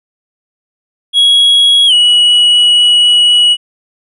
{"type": "tone with pitch glide", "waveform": "triangle", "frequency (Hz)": [3322, 2926], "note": ["G#7", "F#7"], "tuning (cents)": [0, -20], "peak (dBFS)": -3, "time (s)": [1.13, 3.57], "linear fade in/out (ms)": 50, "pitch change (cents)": -220, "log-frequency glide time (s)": [1.87, 1.93], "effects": ["resampled to 24000 Hz"]}